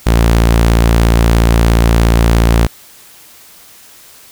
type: tone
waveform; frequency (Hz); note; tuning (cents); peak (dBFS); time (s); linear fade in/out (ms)
sawtooth; 57; A#1; -38; -3; 0.06-2.67; 10
effects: white hiss -40 dBFS RMS until 4.31 s